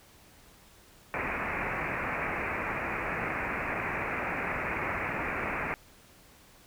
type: low-pass noise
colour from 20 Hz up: white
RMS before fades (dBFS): -33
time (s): 1.14-5.74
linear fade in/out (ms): 0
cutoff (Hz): 2500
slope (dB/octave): 96
effects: pink hiss -57 dBFS RMS until 6.66 s